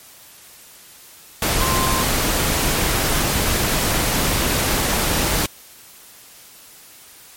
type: tone in noise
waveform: sine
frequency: 1046.5 Hz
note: C6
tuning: in tune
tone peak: -22 dBFS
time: 1.61-2.03 s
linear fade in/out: 2 ms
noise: pink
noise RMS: -19 dBFS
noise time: 1.42-5.46 s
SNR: -6 dB
effects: white hiss -44 dBFS RMS until 7.36 s + MP3 64 kbps